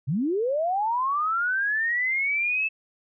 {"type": "linear sweep", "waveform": "sine", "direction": "up", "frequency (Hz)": [116.54, 2637], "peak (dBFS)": -22, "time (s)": [0.07, 2.69], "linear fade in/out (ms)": 20, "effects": []}